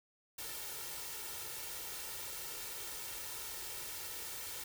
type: noise with comb filter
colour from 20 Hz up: white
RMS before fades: -44 dBFS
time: 0.38-4.64 s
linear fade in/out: 5 ms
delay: 2.2 ms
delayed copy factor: +0.6
effects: none